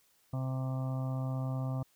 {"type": "harmonic tone", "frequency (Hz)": 130.81, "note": "C3", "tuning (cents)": 0, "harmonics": [1, 2, 4, 5, 6, 7, 8, 9], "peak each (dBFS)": [-32, -41, -48, -46, -51, -54, -54, -51], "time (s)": [0.33, 1.83], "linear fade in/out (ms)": 5, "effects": ["white hiss -69 dBFS RMS until 1.95 s"]}